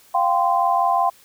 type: chord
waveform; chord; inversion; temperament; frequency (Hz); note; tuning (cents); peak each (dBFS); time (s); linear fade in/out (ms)
sine; F suspended second; none; equal with one note detuned; 698.5 / 784 / 1036.3; F5 / G5 / C6; 0 / 0 / -17; -20; 0.14-1.1; 10
effects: white hiss -52 dBFS RMS until 1.24 s